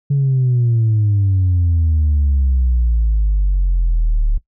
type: exponential sweep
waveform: sine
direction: down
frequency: 142.6 to 35.66 Hz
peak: -10 dBFS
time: 0.1-4.38 s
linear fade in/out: 10 ms
effects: noise-tail reverb RT60 0.1 s tail -19 dB re dry + tanh soft clip ceiling -9 dBFS